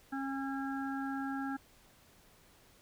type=harmonic tone; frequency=271.7 Hz; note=C#4; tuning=35 cents flat; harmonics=1 / 3 / 5 / 6; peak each=-36 / -42 / -45 / -45 dBFS; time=0.12-1.57 s; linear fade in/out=10 ms; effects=pink hiss -63 dBFS RMS until 2.81 s